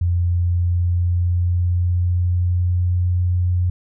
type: tone with pitch glide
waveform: sine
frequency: 87.31 to 89.3 Hz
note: F2 to F2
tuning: 0 to +39 cents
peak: -15 dBFS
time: 0.01-3.7 s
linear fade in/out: 5 ms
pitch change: +39 cents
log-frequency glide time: 0.23-3.08 s
effects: none